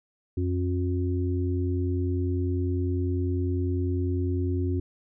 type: harmonic tone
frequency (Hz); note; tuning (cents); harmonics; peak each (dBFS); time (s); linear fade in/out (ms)
90; F#2; -47; 1 / 3 / 4; -25 / -31 / -32; 0.37-4.8; 5
effects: none